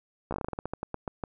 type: slowing click train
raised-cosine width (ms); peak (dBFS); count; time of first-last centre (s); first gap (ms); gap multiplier
1; -18; 16; 0.31-1.238; 14; 1.19
effects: none